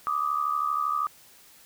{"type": "tone pair together", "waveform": "sine", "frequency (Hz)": [1174.7, 1247.4], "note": ["D6", "D#6"], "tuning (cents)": [0, 4], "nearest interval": "minor second", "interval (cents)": 104, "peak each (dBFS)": -27, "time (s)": [0.07, 1.07], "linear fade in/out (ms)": 0, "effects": ["white hiss -54 dBFS RMS until 1.65 s"]}